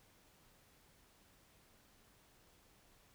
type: silence
effects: pink hiss -68 dBFS RMS until 3.14 s